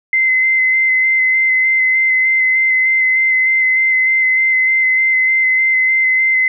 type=tone with vibrato; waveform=sine; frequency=2061 Hz; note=C7; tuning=27 cents flat; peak=-10 dBFS; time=0.13-6.48 s; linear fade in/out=2 ms; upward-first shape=square; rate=3.3 Hz; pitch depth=13 cents each way; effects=none